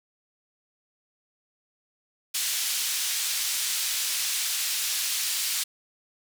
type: band-pass noise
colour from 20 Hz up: pink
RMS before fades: -28 dBFS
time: 2.34-5.64 s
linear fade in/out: 10 ms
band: 3400 to 14000 Hz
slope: 12 dB/octave
effects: none